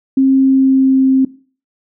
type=tone with pitch glide; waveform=sine; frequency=267.2 to 264.4 Hz; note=C4 to C4; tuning=+36 to +18 cents; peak=-7 dBFS; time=0.17-1.25 s; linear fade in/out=5 ms; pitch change=-18 cents; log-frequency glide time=0.35-1.09 s; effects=noise-tail reverb RT60 0.4 s tail -19 dB re dry